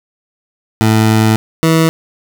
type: tone pair in turn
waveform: 20% pulse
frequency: 110 / 162.07 Hz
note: A2 / E3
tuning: 0 / -29 cents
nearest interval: perfect fifth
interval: 671 cents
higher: second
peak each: -3 dBFS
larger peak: neither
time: 0.81-1.36 / 1.63-1.89 s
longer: first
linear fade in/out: 0 ms
effects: none